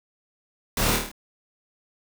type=noise with echo; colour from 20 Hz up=pink; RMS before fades=-25 dBFS; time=0.77-0.96 s; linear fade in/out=2 ms; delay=26 ms; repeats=6; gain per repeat=-3 dB; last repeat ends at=1.116 s; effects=none